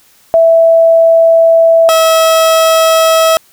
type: tone pair in turn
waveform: sine / 30% pulse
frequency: 659.3 / 647.6 Hz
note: E5 / E5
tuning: 0 / -31 cents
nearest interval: unison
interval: 31 cents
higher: first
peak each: -3 dBFS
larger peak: neither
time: 0.34-1.89 / 1.89-3.37 s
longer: first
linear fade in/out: 0 ms
effects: white hiss -47 dBFS RMS until 3.52 s